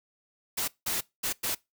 white noise bursts at uneven times, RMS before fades -30 dBFS, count 4, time 0.57-0.68 / 0.86-1.01 / 1.23-1.33 / 1.43-1.55 s, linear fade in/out 10 ms, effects noise-tail reverb RT60 0.2 s tail -22 dB re dry

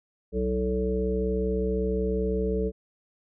harmonic tone with a mistuned harmonic, 62.7 Hz, B1, 27 cents sharp, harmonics 1 / 3 / 5 / 7 / 9, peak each -29 / -30 / -36 / -27 / -37 dBFS, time 0.32-2.72 s, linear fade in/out 50 ms, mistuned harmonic 5, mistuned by +52 cents, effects none

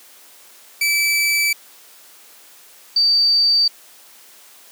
sawtooth / sine tone pair in turn, 2312 / 4624 Hz, D7 / D8, -28 / -28 cents, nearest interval octave, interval 1200 cents, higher second, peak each -12 dBFS, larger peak neither, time 0.81-1.53 / 2.96-3.68 s, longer neither, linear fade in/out 5 ms, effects white hiss -46 dBFS RMS until 4.71 s + high-pass 300 Hz 12 dB/octave

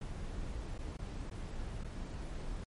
brown noise with dropouts, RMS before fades -41 dBFS, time 0.01-2.64 s, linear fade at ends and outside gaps 5 ms, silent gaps 0.781-0.788 / 0.97-0.988 / 1.299-1.311 / 1.837-1.844 s, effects MP3 48 kbps

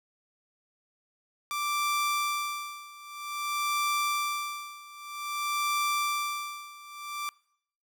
sawtooth tone with tremolo, 1174.7 Hz, D6, in tune, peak -22 dBFS, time 1.51-7.29 s, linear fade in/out 0 ms, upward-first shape sine, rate 0.52 Hz, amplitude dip 90%, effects noise-tail reverb RT60 0.7 s tail -24 dB re dry

